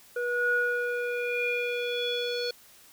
square tone with low-pass filter sweep, 484.6 Hz, B4, 33 cents flat, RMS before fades -29 dBFS, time 0.16-2.51 s, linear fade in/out 5 ms, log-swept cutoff 1200 to 4300 Hz, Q 6.9, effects white hiss -55 dBFS RMS until 2.92 s

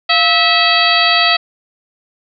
harmonic tone with a mistuned harmonic, 650 Hz, E5, 24 cents flat, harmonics 1 / 2 / 3 / 4 / 5 / 6 / 7, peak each -17 / -17 / -17 / -17 / -17 / -17 / -17 dBFS, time 0.09-1.37 s, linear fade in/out 10 ms, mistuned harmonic 1, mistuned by +120 cents, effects none

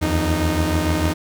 sawtooth tone cluster, 79.9 / 86.6 / 308.5 Hz, D#2 / F2 / D#4, +47 / -14 / -15 cents, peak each -18 dBFS, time 0.01-1.14 s, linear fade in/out 20 ms, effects none

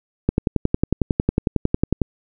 click train, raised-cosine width 3 ms, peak -3 dBFS, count 20, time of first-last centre 0.29-2.017 s, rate 11 Hz, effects none

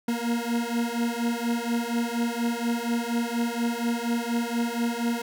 40% pulse beating tone pair, 233.1 / 237.3 Hz, A#3 / A#3, 0 / +31 cents, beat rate 4.2 Hz, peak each -27 dBFS, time 0.08-5.22 s, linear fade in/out 5 ms, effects none

